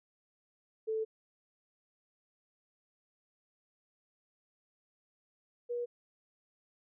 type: tone pair in turn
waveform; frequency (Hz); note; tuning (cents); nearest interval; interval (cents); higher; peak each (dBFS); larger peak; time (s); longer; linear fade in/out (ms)
sine; 440 / 481.2; A4 / B4; 0 / -45; major second; 155; second; -31 / -33; first; 0.87-1.05 / 5.69-5.86; first; 20
effects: none